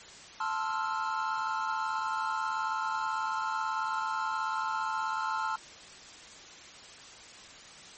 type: chord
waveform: triangle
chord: F major seventh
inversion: first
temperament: equal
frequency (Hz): 880 / 1046.5 / 1318.5 / 1396.9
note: A5 / C6 / E6 / F6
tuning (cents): 0 / 0 / 0 / 0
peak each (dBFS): -32 / -34 / -34 / -34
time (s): 0.4-5.56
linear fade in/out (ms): 5
effects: white hiss -49 dBFS RMS until 7.97 s + MP3 32 kbps